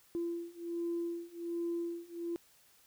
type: beating tone pair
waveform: sine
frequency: 340 / 341.3 Hz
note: F4 / F4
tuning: -46 / -40 cents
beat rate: 1.3 Hz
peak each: -38 / -37 dBFS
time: 0.15-2.36 s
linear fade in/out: 0 ms
effects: tanh soft clip ceiling -28 dBFS + white hiss -65 dBFS RMS until 2.86 s